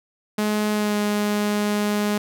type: tone with pitch glide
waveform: sawtooth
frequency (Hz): 211.2 to 207.8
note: G#3 to G#3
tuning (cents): +29 to +1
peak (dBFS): -16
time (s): 0.38-2.18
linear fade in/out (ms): 5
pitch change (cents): -28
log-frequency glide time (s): 0.72-0.96
effects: none